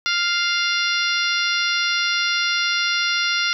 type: harmonic tone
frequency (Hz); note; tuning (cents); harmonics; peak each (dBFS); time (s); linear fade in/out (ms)
698.5; F5; 0; 2 / 3 / 4 / 5 / 6 / 7 / 8; -23 / -25 / -26 / -27 / -28 / -28 / -29; 0.06-3.53; 0
effects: none